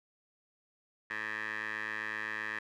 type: tone with band-pass filter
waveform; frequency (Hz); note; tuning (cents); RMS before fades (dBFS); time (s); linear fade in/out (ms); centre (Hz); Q
15% pulse; 107.8; A2; -35; -38; 1.1-2.59; 5; 1800; 5.3
effects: none